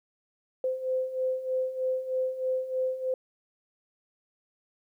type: beating tone pair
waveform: sine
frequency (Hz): 514 / 517.2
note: C5 / C5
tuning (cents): -31 / -20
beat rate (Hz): 3.2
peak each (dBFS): -33 / -28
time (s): 0.64-3.14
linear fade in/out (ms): 2
effects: 11-bit